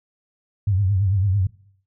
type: tone with vibrato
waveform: sine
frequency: 97.3 Hz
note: G2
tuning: 12 cents flat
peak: -16 dBFS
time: 0.67-1.47 s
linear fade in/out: 5 ms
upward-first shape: triangle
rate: 9 Hz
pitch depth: 140 cents each way
effects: noise-tail reverb RT60 0.6 s tail -19 dB re dry